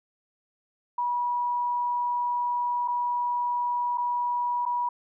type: tone with dropouts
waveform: sine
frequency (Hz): 970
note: B5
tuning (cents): -31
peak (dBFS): -24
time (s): 0.98-4.89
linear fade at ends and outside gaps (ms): 5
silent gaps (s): 2.878-2.882 / 3.975-3.98 / 4.654-4.661
effects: none